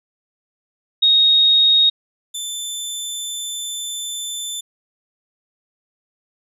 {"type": "tone pair in turn", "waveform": ["sine", "20% pulse"], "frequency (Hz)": [3742, 3532], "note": ["A#7", "A7"], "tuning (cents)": [6, 6], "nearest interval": "minor second", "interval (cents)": 100, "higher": "first", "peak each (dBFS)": [-10, -19], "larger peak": "first", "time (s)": [[1.02, 1.9], [2.34, 4.61]], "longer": "second", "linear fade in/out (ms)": 10, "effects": []}